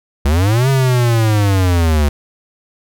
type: linear two-way sweep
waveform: square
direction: up then down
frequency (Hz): 66.4 to 136.7 to 71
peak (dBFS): -11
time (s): 0.25-2.09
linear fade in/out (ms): 5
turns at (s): 0.69
effects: none